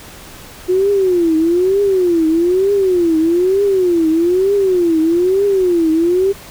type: tone with vibrato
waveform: sine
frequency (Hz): 358.1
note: F4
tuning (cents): +43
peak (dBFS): -10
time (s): 0.68-6.33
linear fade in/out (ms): 20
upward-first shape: triangle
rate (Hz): 1.1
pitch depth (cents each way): 230
effects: pink hiss -36 dBFS RMS until 6.5 s